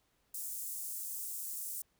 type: high-pass noise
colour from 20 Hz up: pink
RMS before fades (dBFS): -41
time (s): 0.34-1.82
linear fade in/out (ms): 5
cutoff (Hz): 8100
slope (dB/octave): 24
effects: pink hiss -75 dBFS RMS until 1.99 s